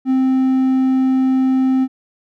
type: tone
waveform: triangle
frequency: 261.6 Hz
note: C4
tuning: in tune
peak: -10 dBFS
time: 0.05-1.88 s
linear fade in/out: 50 ms
effects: none